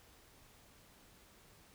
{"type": "silence", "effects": ["pink hiss -63 dBFS RMS until 1.74 s"]}